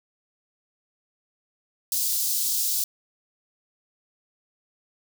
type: high-pass noise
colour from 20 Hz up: white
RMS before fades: -25 dBFS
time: 1.92-2.84 s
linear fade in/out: 2 ms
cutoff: 4300 Hz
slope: 24 dB/octave
effects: none